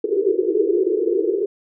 white band-pass noise, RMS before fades -19 dBFS, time 0.04-1.46 s, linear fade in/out 5 ms, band 340 to 450 Hz, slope 96 dB/octave, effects none

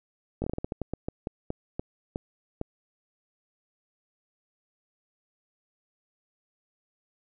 slowing click train, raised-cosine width 2 ms, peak -17 dBFS, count 16, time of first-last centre 0.42-2.614 s, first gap 20 ms, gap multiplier 1.25, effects none

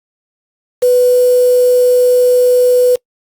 sine tone with quantisation, 496.1 Hz, B4, 8 cents sharp, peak -6 dBFS, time 0.82-2.96 s, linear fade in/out 10 ms, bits 4, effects noise-tail reverb RT60 0.1 s tail -25 dB re dry + Opus 48 kbps

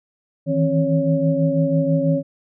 sine tone cluster, 157.5 / 163.6 / 269.5 / 558 Hz, D#3 / E3 / C#4 / C#5, +21 / -13 / -49 / +11 cents, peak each -21 dBFS, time 0.46-2.23 s, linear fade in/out 50 ms, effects none

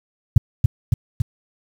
sine tone with echo, 109.5 Hz, A2, 8 cents flat, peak -4 dBFS, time 0.36-0.38 s, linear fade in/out 5 ms, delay 280 ms, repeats 3, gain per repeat -3 dB, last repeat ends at 1.22 s, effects 7-bit

